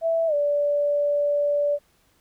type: tone with pitch glide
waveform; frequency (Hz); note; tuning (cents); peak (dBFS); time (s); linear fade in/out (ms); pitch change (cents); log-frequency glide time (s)
sine; 659.3 to 580.6; E5 to D5; 0 to -20; -19; 0.01-1.79; 50; -220; 0.27-0.34
effects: pink hiss -63 dBFS RMS until 2.2 s